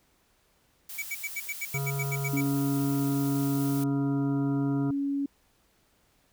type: noise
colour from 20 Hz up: blue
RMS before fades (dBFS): -40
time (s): 0.89-3.84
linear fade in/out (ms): 5
type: tone bursts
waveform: square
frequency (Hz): 2280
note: C#7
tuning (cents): +48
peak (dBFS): -31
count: 12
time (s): 0.98-2.411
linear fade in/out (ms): 10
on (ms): 45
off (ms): 81
type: harmonic tone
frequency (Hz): 138.59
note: C#3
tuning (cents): 0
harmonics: 1 / 3 / 5 / 7 / 9 / 10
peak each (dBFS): -29 / -39 / -43 / -46 / -48 / -49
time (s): 1.74-4.91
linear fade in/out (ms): 5
type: tone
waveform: sine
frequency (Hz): 280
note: C#4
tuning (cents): +18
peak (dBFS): -26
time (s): 2.33-5.26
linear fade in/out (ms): 5
effects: pink hiss -67 dBFS RMS until 6.32 s